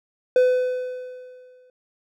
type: tone with exponential decay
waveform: triangle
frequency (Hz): 504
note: B4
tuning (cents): +35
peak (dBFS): -10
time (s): 0.36-1.7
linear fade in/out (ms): 2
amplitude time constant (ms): 290
effects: none